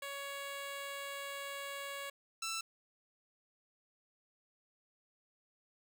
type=tone pair in turn; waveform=10% pulse; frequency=559 / 1331.8 Hz; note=C#5 / E6; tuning=+14 / +17 cents; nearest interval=octave + minor third; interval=1503 cents; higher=second; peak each=-33 / -29 dBFS; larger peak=second; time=0.02-2.1 / 2.42-2.61 s; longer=first; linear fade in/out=5 ms; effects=none